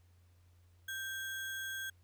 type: tone with sample-and-hold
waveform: sine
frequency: 1572 Hz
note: G6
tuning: 4 cents sharp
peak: -38 dBFS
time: 0.88-1.9 s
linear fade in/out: 5 ms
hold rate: 4900 Hz
effects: added 88 Hz sine -62 dBFS peak until 2.03 s + pink hiss -75 dBFS RMS until 2.03 s